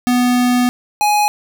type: tone pair in turn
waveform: square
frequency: 246.9 / 834.6 Hz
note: B3 / G#5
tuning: 0 / +8 cents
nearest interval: octave + major sixth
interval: 2108 cents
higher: second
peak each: -12 dBFS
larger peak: neither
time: 0.07-0.69 / 1.01-1.28 s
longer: first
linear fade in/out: 0 ms
effects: none